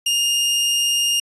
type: tone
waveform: sawtooth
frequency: 2827 Hz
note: F7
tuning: 20 cents sharp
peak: -13 dBFS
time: 0.06-1.2 s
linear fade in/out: 5 ms
effects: resampled to 24000 Hz